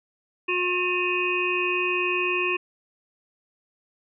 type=harmonic tone with a mistuned harmonic; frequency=359.8 Hz; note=F#4; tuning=48 cents flat; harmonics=1 / 3 / 5 / 7 / 8; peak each=-27 / -30 / -37 / -25 / -31 dBFS; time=0.48-2.57 s; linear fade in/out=10 ms; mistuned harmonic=8; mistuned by=-69 cents; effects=none